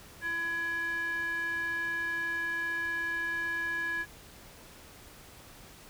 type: tone with band-pass filter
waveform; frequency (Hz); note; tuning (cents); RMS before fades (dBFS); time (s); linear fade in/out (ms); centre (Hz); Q
square; 335.5; E4; +31; -33; 0.21-4.06; 50; 1700; 7.1
effects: pink hiss -52 dBFS RMS until 5.89 s